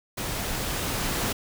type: noise with level ramp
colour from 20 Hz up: pink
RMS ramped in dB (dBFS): -31 to -27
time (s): 0.17-1.33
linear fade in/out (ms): 10
effects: none